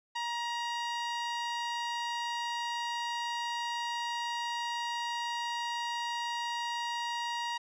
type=tone with low-pass filter; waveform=sawtooth; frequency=946 Hz; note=A#5; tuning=25 cents sharp; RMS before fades=-35 dBFS; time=0.15-7.58 s; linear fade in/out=10 ms; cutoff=4700 Hz; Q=1.2; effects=none